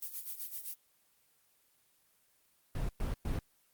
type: noise with tremolo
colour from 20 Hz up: violet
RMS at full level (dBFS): -39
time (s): 0.01-0.75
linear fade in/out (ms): 20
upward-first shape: sine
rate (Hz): 7.7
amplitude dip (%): 75
type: noise bursts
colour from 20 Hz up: brown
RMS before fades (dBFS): -34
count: 3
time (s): 2.75-3.39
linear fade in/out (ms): 2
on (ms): 140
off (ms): 110
effects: white hiss -71 dBFS RMS until 3.73 s + Opus 24 kbps